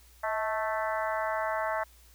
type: harmonic tone with a mistuned harmonic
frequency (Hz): 220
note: A3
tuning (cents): 0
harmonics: 3 / 4 / 5 / 6 / 7 / 8 / 9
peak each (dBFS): -32 / -34 / -36 / -38 / -39 / -40 / -41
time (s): 0.23-1.84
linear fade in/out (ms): 10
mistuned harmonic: 3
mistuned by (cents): -41
effects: added 60 Hz sine -56 dBFS peak until 2.14 s + white hiss -60 dBFS RMS until 2.14 s